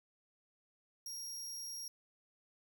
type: tone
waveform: sawtooth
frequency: 5610 Hz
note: F8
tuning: 7 cents sharp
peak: -40 dBFS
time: 1.06-1.88 s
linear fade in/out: 2 ms
effects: none